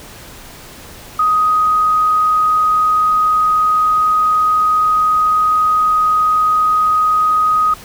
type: tone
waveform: sine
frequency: 1252 Hz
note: D#6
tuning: 10 cents sharp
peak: -10 dBFS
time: 1.19-7.74 s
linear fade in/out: 5 ms
effects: pink hiss -36 dBFS RMS until 7.84 s